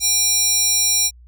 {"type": "tone with high-pass filter", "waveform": "square", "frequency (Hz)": 800, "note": "G5", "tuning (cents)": 35, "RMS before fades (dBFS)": -17, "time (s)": [0, 1.11], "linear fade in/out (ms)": 50, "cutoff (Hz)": 5800, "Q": 1.9, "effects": ["added 60 Hz sine -42 dBFS peak until 1.27 s"]}